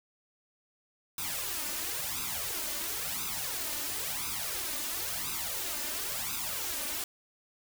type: noise with flanger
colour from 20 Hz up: white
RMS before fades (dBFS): -35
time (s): 1.18-7.04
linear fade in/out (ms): 2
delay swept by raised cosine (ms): 0.8 to 3.4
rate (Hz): 0.97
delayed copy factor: +0.8
effects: none